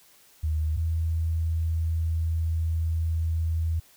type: tone pair in turn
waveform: sine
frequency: 77.78 / 81.46 Hz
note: D#2 / E2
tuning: 0 / -20 cents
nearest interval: minor second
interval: 80 cents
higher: second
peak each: -23 dBFS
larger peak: neither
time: 0.43-0.77 / 0.77-3.8 s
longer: second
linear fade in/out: 10 ms
effects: white hiss -57 dBFS RMS until 3.96 s